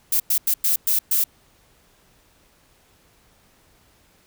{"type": "noise bursts at uneven times", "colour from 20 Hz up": "violet", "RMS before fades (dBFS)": -19, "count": 6, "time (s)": [[0.12, 0.2], [0.3, 0.38], [0.47, 0.54], [0.64, 0.76], [0.87, 0.99], [1.11, 1.24]], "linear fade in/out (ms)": 5, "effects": ["pink hiss -58 dBFS RMS until 4.26 s"]}